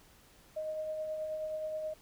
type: tone with tremolo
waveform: sine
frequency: 622.3 Hz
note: D#5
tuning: in tune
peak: -33 dBFS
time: 0.56-1.94 s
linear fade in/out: 10 ms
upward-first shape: triangle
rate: 9.4 Hz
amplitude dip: 35%
effects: pink hiss -61 dBFS RMS until 2.01 s